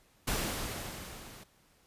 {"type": "noise with level ramp", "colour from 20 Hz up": "pink", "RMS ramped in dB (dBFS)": [-31, -51], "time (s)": [0.27, 1.44], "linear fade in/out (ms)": 10, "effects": ["pink hiss -66 dBFS RMS until 1.86 s", "resampled to 32000 Hz"]}